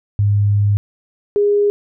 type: tone pair in turn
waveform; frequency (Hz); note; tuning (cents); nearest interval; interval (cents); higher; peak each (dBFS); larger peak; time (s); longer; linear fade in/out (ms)
sine; 102.3 / 410; G#2 / G#4; -26 / -22; 2 octaves; 2404; second; -11; neither; 0.19-0.77 / 1.36-1.7; first; 0
effects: none